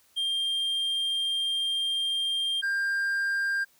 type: tone pair in turn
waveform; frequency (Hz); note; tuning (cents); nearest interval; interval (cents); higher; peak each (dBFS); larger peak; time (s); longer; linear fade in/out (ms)
triangle; 3193 / 1596.5; G7 / G6; +31 / +31; octave; 1200; first; -24 / -23; second; 0.16-2.62 / 2.62-3.65; first; 20
effects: white hiss -63 dBFS RMS until 3.79 s